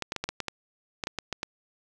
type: clicks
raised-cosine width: 0.2 ms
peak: -13 dBFS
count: 12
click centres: 0.023 / 0.121 / 0.163 / 0.24 / 0.29 / 0.403 / 0.483 / 1.038 / 1.071 / 1.187 / 1.327 / 1.431 s
effects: none